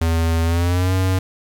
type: tone with pitch glide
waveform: square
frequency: 82.41 to 93.58 Hz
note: E2 to F#2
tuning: 0 to +20 cents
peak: -16 dBFS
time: 0.01-1.19 s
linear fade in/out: 5 ms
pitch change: +220 cents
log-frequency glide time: 0.44-0.93 s
effects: 8-bit